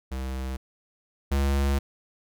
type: tone pair in turn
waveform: square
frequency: 65.41 / 69.31 Hz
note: C2 / C#2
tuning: 0 / 0 cents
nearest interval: minor second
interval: 100 cents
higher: second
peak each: -30 / -22 dBFS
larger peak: second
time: 0.11-0.57 / 1.31-1.79 s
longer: second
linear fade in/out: 10 ms
effects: none